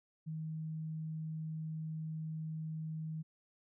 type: tone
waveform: sine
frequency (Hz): 158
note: D#3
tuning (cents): +27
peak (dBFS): -38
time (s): 0.26-3.23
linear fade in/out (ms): 20
effects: none